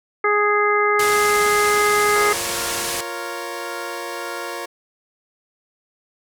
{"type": "harmonic tone", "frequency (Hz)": 415.3, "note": "G#4", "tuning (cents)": 0, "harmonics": [1, 2, 3, 4, 5], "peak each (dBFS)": [-19, -26, -19, -25, -22], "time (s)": [0.24, 2.33], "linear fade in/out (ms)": 5}
{"type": "low-pass noise", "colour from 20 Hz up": "white", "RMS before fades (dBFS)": -26, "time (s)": [0.99, 3.01], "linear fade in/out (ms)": 5, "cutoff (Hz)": 11000, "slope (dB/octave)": 24}
{"type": "chord", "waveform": "15% pulse", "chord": "Bb minor", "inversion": "second", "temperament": "equal", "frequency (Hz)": [349.2, 466.2, 554.4], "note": ["F4", "Bb4", "Db5"], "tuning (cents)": [0, 0, 0], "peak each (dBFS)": -25, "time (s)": [2.15, 4.66], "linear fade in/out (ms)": 10}
{"effects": []}